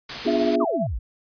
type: noise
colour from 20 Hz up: white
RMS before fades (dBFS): -30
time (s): 0.09-0.56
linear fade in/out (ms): 5
type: chord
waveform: sine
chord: B diminished seventh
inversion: none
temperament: equal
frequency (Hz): 246.9 / 293.7 / 349.2 / 415.3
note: B3 / D4 / F4 / Ab4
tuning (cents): 0 / 0 / 0 / 0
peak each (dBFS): -25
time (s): 0.25-0.65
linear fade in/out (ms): 10
type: tone with tremolo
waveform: sine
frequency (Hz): 666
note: E5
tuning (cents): +18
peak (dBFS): -20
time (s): 0.27-0.87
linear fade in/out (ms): 10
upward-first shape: triangle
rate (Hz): 15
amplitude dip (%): 65
type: exponential sweep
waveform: sine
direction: down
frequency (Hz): 1318.5 to 43.65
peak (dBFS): -24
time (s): 0.6-0.99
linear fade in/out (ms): 10
effects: resampled to 11025 Hz